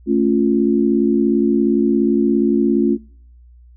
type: chord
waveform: sine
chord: A augmented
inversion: none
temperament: equal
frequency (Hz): 220 / 277.2 / 349.2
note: A3 / C#4 / E#4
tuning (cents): 0 / 0 / 0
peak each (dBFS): -17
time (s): 0.06-2.98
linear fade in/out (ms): 50
effects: noise-tail reverb RT60 0.6 s tail -26 dB re dry + added 60 Hz sine -42 dBFS peak until 3.76 s